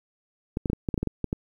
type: clicks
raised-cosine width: 3 ms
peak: -13 dBFS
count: 11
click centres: 0.571 / 0.658 / 0.7 / 0.732 / 0.888 / 0.942 / 0.978 / 1.03 / 1.073 / 1.243 / 1.329 s
effects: 9-bit